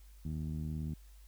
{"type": "tone with low-pass filter", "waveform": "15% pulse", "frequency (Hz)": 77.78, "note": "D#2", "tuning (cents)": 0, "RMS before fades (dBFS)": -38, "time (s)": [0.25, 0.94], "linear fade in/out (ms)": 5, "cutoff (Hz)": 190, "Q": 1.3, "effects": ["added 50 Hz sine -53 dBFS peak until 1.27 s", "white hiss -67 dBFS RMS until 1.27 s"]}